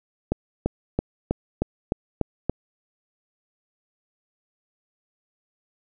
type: accelerating click train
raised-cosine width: 2 ms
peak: -8 dBFS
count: 8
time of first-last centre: 0.32-2.496 s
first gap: 340 ms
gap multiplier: 0.97
effects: none